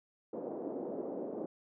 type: band-pass noise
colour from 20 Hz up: pink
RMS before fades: -40 dBFS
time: 0.33-1.46 s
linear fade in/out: 5 ms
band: 260 to 600 Hz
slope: 24 dB/octave
effects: none